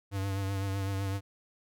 square tone with vibrato, 97.7 Hz, G2, 5 cents flat, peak -31 dBFS, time 0.11-1.21 s, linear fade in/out 50 ms, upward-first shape triangle, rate 7.9 Hz, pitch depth 40 cents each way, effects none

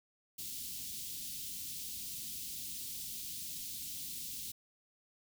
white band-stop noise, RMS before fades -43 dBFS, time 0.38-4.52 s, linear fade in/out 10 ms, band 270 to 3100 Hz, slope 24 dB/octave, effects none

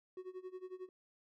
triangle tone with tremolo, 370 Hz, F#4, in tune, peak -40 dBFS, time 0.17-0.89 s, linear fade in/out 2 ms, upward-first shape sine, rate 11 Hz, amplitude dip 90%, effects none

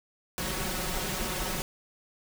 pink noise with comb filter, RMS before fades -32 dBFS, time 0.38-1.62 s, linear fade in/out 0 ms, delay 5.4 ms, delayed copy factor +1, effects none

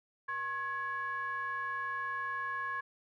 triangle ring-modulated tone, 297.6 Hz, D4, 23 cents sharp, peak -29 dBFS, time 0.28-2.81 s, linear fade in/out 10 ms, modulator 1380 Hz, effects none

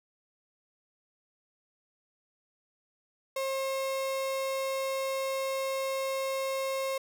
35% pulse tone, 536 Hz, C5, 42 cents sharp, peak -28 dBFS, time 3.36-6.98 s, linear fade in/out 5 ms, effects none

